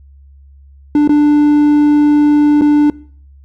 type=tone with dropouts; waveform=triangle; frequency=295.3 Hz; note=D4; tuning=10 cents sharp; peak=-4 dBFS; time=0.95-2.9 s; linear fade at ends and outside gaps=2 ms; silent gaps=1.076-1.093 / 2.612-2.618 s; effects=noise-tail reverb RT60 0.5 s tail -21 dB re dry + added 69 Hz sine -38 dBFS peak until 3.44 s